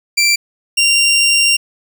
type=tone pair in turn; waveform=20% pulse; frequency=2349 / 2772 Hz; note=D7 / F7; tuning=0 / -14 cents; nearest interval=minor third; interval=286 cents; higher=second; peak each=-5 dBFS; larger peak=neither; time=0.17-0.36 / 0.77-1.57 s; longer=second; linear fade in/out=10 ms; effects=none